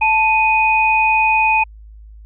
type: tone pair together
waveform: sine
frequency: 880 / 2489 Hz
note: A5 / D#7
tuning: 0 / 0 cents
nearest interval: octave + tritone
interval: 1800 cents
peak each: -14 dBFS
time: 0.01-1.64 s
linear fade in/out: 10 ms
effects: added 53 Hz sine -36 dBFS peak until 2.25 s